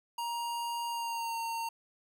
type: tone with pitch glide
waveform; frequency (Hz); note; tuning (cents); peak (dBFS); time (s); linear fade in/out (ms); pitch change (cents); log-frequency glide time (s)
square; 941 to 916.9; A#5 to A#5; +16 to -29; -34; 0.18-1.69; 5; -45; 0.87-1.37
effects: none